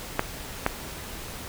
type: clicks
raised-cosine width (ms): 0.5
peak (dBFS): -6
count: 2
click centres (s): 0.194 / 0.664
effects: pink hiss -38 dBFS RMS until 1.48 s